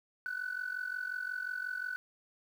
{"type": "tone with amplitude modulation", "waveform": "sine", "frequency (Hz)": 1494, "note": "F#6", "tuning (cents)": 16, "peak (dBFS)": -30, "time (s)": [0.26, 1.96], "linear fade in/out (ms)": 0, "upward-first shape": "sine", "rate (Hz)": 45.6, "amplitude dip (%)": 85, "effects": ["tanh soft clip ceiling -30 dBFS", "10-bit"]}